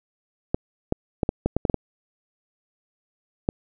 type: clicks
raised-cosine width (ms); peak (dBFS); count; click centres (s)
2; -7; 10; 0.545 / 0.924 / 1.232 / 1.291 / 1.46 / 1.566 / 1.652 / 1.698 / 1.743 / 3.489
effects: none